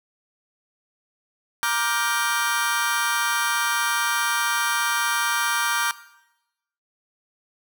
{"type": "chord", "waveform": "sawtooth", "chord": "G minor seventh", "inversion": "first", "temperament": "just", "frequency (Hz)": [940.8, 1176, 1411.2, 1568], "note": ["Bb5", "D6", "F6", "G6"], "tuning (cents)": [16, 2, 18, 0], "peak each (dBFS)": -23, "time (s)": [1.63, 5.91], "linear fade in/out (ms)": 0, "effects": ["noise-tail reverb RT60 0.9 s tail -17 dB re dry"]}